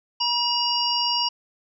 harmonic tone with a mistuned harmonic, 958 Hz, A#5, 47 cents sharp, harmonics 1 / 3 / 5 / 6, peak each -26 / -26 / -26 / -26 dBFS, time 0.2-1.29 s, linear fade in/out 10 ms, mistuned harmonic 6, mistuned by -66 cents, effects none

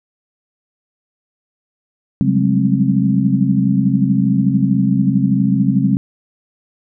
sine tone cluster, 134.7 / 183.9 / 195.4 / 208.6 / 265.3 Hz, C#3 / F#3 / G3 / G#3 / C4, -49 / -10 / -5 / +8 / +24 cents, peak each -18 dBFS, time 2.21-5.97 s, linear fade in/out 0 ms, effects none

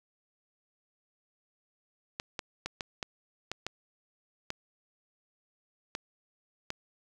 clicks, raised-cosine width 0.2 ms, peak -17 dBFS, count 10, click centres 2.199 / 2.392 / 2.66 / 2.808 / 3.028 / 3.516 / 3.666 / 4.504 / 5.951 / 6.704 s, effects 9-bit

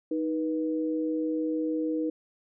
sine tone pair together, 313.2 / 486.8 Hz, D#4 / B4, +11 / -25 cents, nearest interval minor sixth, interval 764 cents, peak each -27 / -32 dBFS, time 0.11-2.1 s, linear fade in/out 5 ms, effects none

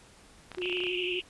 clicks, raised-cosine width 0.3 ms, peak -25 dBFS, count 11, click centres 0.517 / 0.548 / 0.584 / 0.619 / 0.657 / 0.697 / 0.727 / 0.771 / 0.804 / 0.837 / 0.868 s
sine tone with vibrato, 360 Hz, F#4, 47 cents flat, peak -32 dBFS, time 0.57-1.2 s, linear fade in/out 10 ms, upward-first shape sine, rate 12 Hz, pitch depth 31 cents each way
white band-pass noise, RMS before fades -34 dBFS, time 0.61-1.22 s, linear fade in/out 20 ms, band 2500 to 3000 Hz, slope 96 dB/octave
effects pink hiss -56 dBFS RMS until 1.29 s + resampled to 24000 Hz

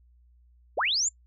sine linear sweep, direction up, 311.1 to 7459 Hz, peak -23 dBFS, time 0.77-1.09 s, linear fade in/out 10 ms, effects noise-tail reverb RT60 0.1 s tail -23 dB re dry + added 60 Hz sine -56 dBFS peak until 1.26 s

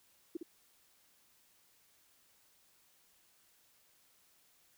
sine tone with echo, 334.5 Hz, E4, 25 cents sharp, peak -35 dBFS, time 0.35-0.37 s, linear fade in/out 5 ms, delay 60 ms, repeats 1, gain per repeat -5 dB, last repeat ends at 0.43 s, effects white hiss -69 dBFS RMS until 4.77 s

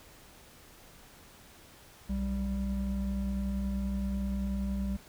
triangle tone pair together, 61.9 / 196.16 Hz, B1 / G3, +5 / +1 cents, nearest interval octave + minor sixth, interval 1996 cents, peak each -31 / -30 dBFS, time 2.09-4.97 s, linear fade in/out 10 ms, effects pink hiss -55 dBFS RMS until 5.08 s

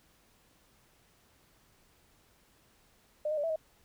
sine tone with pitch steps, 604 / 620 / 583 / 657 / 631 Hz, D5 / D#5 / D5 / E5 / D#5, +48 / -6 / -13 / -6 / +24 cents, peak -29 dBFS, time 3.25-3.56 s, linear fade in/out 5 ms, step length 62 ms, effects pink hiss -66 dBFS RMS until 3.84 s

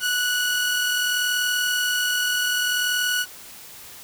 sawtooth tone pair together, 1475.3 / 2910 Hz, F#6 / F#7, -5 / -29 cents, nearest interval octave, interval 1176 cents, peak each -18 / -24 dBFS, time 0-3.26 s, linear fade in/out 50 ms, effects white hiss -42 dBFS RMS until 4.03 s

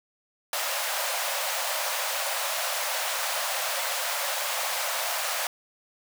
pink high-pass noise, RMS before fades -29 dBFS, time 0.53-5.47 s, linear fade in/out 2 ms, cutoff 530 Hz, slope 96 dB/octave, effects none

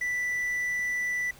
triangle tone with quantisation, 1975.5 Hz, B6, in tune, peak -25 dBFS, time 0.01-1.31 s, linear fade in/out 5 ms, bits 9, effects pink hiss -52 dBFS RMS until 1.39 s

